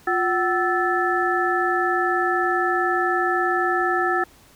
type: tone cluster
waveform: sine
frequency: 354.3 / 754 / 1317 / 1748 Hz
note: F4 / F#5 / E6 / A6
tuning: +25 / +32 / -2 / -12 cents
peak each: -24 dBFS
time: 0.07-4.24 s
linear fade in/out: 5 ms
effects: pink hiss -52 dBFS RMS until 4.55 s